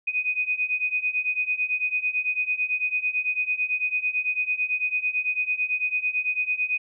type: beating tone pair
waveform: sine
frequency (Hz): 2489 / 2498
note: D#7 / D#7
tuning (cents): 0 / +6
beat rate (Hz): 9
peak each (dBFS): -27 / -25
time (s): 0.07-6.78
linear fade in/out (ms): 10
effects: none